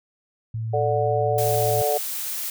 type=tone; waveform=sine; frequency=112 Hz; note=A2; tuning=31 cents sharp; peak=-25 dBFS; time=0.54-1.82 s; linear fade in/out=5 ms
type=chord; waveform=sine; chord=D major; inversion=second; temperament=just; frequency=440.5 / 587.3 / 734.2 Hz; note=A4 / D5 / F#5; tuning=+2 / 0 / -14 cents; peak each=-24 dBFS; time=0.73-1.98 s; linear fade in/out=10 ms
type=noise; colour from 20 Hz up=blue; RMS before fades=-29 dBFS; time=1.38-2.5 s; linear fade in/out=2 ms
effects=none